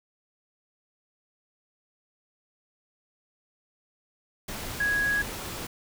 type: tone in noise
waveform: sine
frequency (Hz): 1661.2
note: G#6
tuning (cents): 0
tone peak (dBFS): -23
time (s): 4.8-5.22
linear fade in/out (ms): 5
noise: pink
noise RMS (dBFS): -36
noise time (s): 4.48-5.67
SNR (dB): +10
effects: none